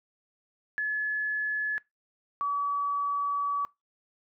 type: tone pair in turn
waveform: sine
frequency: 1711 / 1142 Hz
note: A6 / D6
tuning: -49 / -49 cents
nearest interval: perfect fifth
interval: 700 cents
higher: first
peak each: -26 dBFS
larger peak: neither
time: 0.78-1.78 / 2.41-3.65 s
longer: second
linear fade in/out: 0 ms
effects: noise-tail reverb RT60 0.2 s tail -23 dB re dry